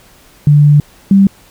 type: tone pair in turn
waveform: sine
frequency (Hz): 146.83 / 195.99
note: D3 / G3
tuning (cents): 0 / 0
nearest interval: perfect fourth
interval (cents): 500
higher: second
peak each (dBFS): -3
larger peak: neither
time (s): 0.47-0.8 / 1.11-1.27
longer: first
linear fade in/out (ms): 2
effects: pink hiss -44 dBFS RMS until 1.5 s